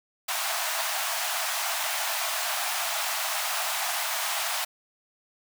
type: high-pass noise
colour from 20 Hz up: pink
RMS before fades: -29 dBFS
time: 0.28-4.65 s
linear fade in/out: 10 ms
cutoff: 630 Hz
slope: 96 dB/octave
effects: none